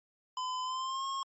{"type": "tone with pitch glide", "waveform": "square", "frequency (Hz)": [1015, 1081.6], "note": ["B5", "C#6"], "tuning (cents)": [47, -43], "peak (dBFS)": -34, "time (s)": [0.37, 1.23], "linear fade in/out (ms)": 2, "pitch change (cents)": 110, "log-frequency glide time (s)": [0.63, 1.06], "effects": ["MP3 32 kbps"]}